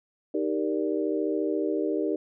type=chord; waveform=sine; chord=Eb major seventh; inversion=none; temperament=equal; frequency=311.1 / 392 / 466.2 / 587.3 Hz; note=Eb4 / G4 / Bb4 / D5; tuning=0 / 0 / 0 / 0 cents; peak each=-28 / -29 / -31 / -34 dBFS; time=0.34-2.16 s; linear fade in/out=5 ms; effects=none